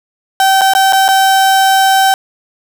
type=tone with dropouts; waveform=35% pulse; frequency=772 Hz; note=G5; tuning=27 cents flat; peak=-5 dBFS; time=0.4-2.14 s; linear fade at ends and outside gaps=1 ms; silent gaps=0.611-0.616 / 0.736-0.75 / 0.925-0.931 / 1.081-1.087 s; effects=none